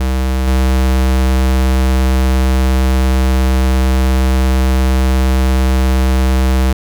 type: tone with level steps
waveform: square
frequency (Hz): 64.9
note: C2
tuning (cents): -13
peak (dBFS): -13 / -10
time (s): 0-6.73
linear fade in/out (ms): 5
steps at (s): 0.47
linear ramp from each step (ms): 5
effects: none